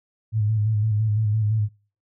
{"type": "tone with vibrato", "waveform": "sine", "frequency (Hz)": 107.5, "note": "A2", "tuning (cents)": -40, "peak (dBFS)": -18, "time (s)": [0.32, 1.69], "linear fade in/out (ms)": 50, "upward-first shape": "square", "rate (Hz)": 5.9, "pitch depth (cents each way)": 41, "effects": ["noise-tail reverb RT60 0.4 s tail -26 dB re dry"]}